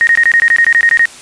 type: tone bursts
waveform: sine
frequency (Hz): 1865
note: A#6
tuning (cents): 0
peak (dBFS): -5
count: 13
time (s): 0.01-1.055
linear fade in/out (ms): 0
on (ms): 61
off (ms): 21
effects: white hiss -34 dBFS RMS until 1.21 s + resampled to 22050 Hz